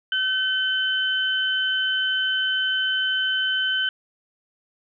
sine tone pair together, 1529 / 3051 Hz, G6 / G7, -44 / -48 cents, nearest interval octave, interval 1196 cents, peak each -23 dBFS, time 0.12-3.89 s, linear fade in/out 2 ms, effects none

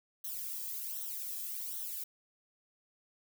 violet noise with flanger, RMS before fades -40 dBFS, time 0.24-2.04 s, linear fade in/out 5 ms, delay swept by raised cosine 0.41 to 1.41 ms, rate 1.3 Hz, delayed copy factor -0.85, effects none

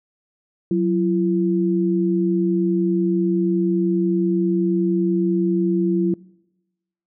sine tone pair together, 184.52 / 338.8 Hz, F#3 / E4, -4 / +48 cents, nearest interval major seventh, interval 1052 cents, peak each -19 dBFS, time 0.71-6.14 s, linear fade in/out 2 ms, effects noise-tail reverb RT60 1.0 s tail -24 dB re dry

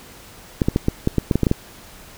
clicks, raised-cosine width 3 ms, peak -3 dBFS, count 11, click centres 0.618 / 0.685 / 0.761 / 0.884 / 1.074 / 1.183 / 1.312 / 1.356 / 1.433 / 1.468 / 1.514 s, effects pink hiss -43 dBFS RMS until 2.17 s

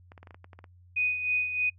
clicks, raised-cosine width 0.5 ms, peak -33 dBFS, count 10, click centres 0.119 / 0.178 / 0.23 / 0.272 / 0.308 / 0.345 / 0.444 / 0.532 / 0.59 / 0.642 s
sine tone with tremolo, 2489 Hz, D#7, in tune, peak -23 dBFS, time 0.96-1.7 s, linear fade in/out 10 ms, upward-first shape sine, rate 3.2 Hz, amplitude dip 60%
effects noise-tail reverb RT60 0.1 s tail -25 dB re dry + added 89 Hz sine -53 dBFS peak until 1.78 s

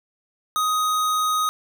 square tone, 1252 Hz, D#6, 10 cents sharp, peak -20 dBFS, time 0.56-1.49 s, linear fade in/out 0 ms, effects none

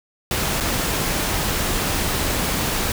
pink noise with dropouts, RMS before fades -22 dBFS, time 0.31-2.92 s, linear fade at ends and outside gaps 1 ms, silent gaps 0.602-0.607 s, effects none

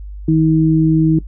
sine tone pair together, 159 / 318 Hz, D#3 / D#4, +38 / +38 cents, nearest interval octave, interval 1200 cents, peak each -12 dBFS, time 0.28-1.19 s, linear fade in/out 5 ms, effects noise-tail reverb RT60 0.1 s tail -18 dB re dry + added 50 Hz sine -27 dBFS peak until 1.27 s

